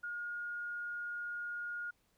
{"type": "tone", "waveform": "sine", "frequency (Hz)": 1429, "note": "F6", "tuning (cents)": 39, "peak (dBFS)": -38, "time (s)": [0.03, 1.91], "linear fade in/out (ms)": 10, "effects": ["pink hiss -75 dBFS RMS until 2.17 s"]}